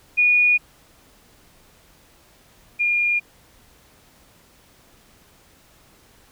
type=tone pair in turn; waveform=sine; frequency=2452 / 2417 Hz; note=D#7 / D7; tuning=-26 / +49 cents; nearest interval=unison; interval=25 cents; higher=first; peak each=-13 / -17 dBFS; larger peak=first; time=0.17-0.58 / 2.79-3.2 s; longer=neither; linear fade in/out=20 ms; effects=pink hiss -54 dBFS RMS until 6.31 s